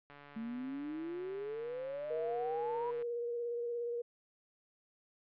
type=click train; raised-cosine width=0.3 ms; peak=-36 dBFS; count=422; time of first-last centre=0.1-3.024 s; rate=144 Hz
type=exponential sweep; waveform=sine; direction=up; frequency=219.7 to 987.8 Hz; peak=-38 dBFS; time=0.36-2.91 s; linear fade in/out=5 ms
type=tone with vibrato; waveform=sine; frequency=474.7 Hz; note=A#4; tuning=31 cents sharp; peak=-35 dBFS; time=2.1-4.02 s; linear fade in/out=10 ms; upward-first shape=square; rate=17 Hz; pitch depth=14 cents each way
effects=low-pass 2000 Hz 12 dB/octave